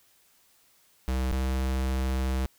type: tone pair in turn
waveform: square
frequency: 64.5 / 65.29 Hz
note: C2 / C2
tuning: -24 / -3 cents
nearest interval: unison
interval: 21 cents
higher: second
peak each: -26 dBFS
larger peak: neither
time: 1.08-1.32 / 1.32-2.46 s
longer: second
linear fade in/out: 0 ms
effects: white hiss -63 dBFS RMS until 2.58 s